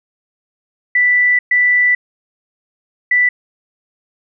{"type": "tone bursts at uneven times", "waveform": "sine", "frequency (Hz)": 1975.5, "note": "B6", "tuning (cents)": 0, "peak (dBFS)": -9, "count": 3, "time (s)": [[0.95, 1.39], [1.51, 1.95], [3.11, 3.29]], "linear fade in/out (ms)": 5, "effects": []}